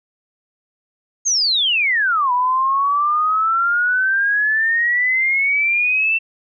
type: exponential two-way sweep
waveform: sine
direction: down then up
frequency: 6620 to 976 to 2690 Hz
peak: -14 dBFS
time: 1.25-6.19 s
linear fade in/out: 20 ms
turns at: 2.32 s
effects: none